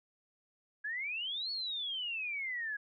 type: exponential two-way sweep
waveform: sine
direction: up then down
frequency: 1648 to 4435 to 1648 Hz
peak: -35 dBFS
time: 0.84-2.77 s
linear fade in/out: 10 ms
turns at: 1.51 s
effects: none